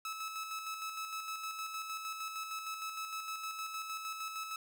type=tone with tremolo; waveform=sawtooth; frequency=1300 Hz; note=E6; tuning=24 cents flat; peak=-34 dBFS; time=0.05-4.56 s; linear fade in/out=2 ms; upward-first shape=square; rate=6.5 Hz; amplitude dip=40%; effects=none